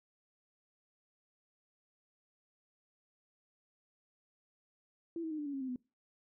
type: tone with pitch steps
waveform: sine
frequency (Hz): 334.6 / 321 / 307.9 / 295.4 / 283.3 / 271.8 / 260.7 / 250.1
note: E4 / E4 / D#4 / D4 / C#4 / C#4 / C4 / B3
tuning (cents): +26 / -46 / -18 / +10 / +38 / -34 / -6 / +22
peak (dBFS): -36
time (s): 5.16-5.76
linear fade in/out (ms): 2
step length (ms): 75
effects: noise-tail reverb RT60 0.3 s tail -23 dB re dry